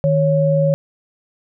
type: tone pair together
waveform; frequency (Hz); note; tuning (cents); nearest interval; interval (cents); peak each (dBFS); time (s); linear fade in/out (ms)
sine; 155.46 / 554; D#3 / C#5; -1 / -1; octave + minor seventh; 2200; -15; 0.04-0.74; 0
effects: none